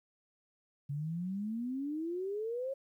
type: exponential sweep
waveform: sine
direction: up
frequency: 138.59 to 551 Hz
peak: -34 dBFS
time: 0.89-2.74 s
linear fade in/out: 10 ms
effects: 12-bit